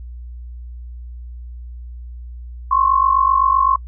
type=tone pair together; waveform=sine; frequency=1052.2 / 1100 Hz; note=C6 / C#6; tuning=+9 / -14 cents; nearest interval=minor second; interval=77 cents; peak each=-15 dBFS; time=2.71-3.76 s; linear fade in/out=5 ms; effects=noise-tail reverb RT60 0.1 s tail -26 dB re dry + added 60 Hz sine -30 dBFS peak until 3.87 s